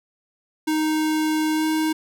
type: tone with pitch glide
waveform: square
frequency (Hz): 311.1 to 313.8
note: D#4 to D#4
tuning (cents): 0 to +15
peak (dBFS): -20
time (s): 0.67-1.93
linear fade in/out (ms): 10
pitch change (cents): +15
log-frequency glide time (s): 1.54-1.65
effects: none